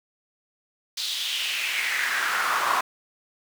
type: noise with high-pass filter sweep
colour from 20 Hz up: brown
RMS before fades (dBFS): -26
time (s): 0.97-2.81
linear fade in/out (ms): 5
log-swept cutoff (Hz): 4100 to 990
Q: 3.5
effects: none